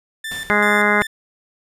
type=tone with tremolo; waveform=30% pulse; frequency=1775 Hz; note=A6; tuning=15 cents sharp; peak=-23 dBFS; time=0.24-1.07 s; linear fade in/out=5 ms; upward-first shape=square; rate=2.6 Hz; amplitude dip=70%
type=noise with exponential decay; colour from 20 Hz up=pink; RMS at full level=-33 dBFS; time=0.31-0.91 s; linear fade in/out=5 ms; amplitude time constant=130 ms
type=harmonic tone; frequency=207.7 Hz; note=G#3; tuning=in tune; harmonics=1 / 2 / 3 / 4 / 5 / 6 / 7 / 8 / 9 / 10; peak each=-22 / -22 / -24 / -24 / -24 / -24 / -21 / -21 / -25 / -20 dBFS; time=0.5-1.02 s; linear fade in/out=0 ms
effects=resampled to 32000 Hz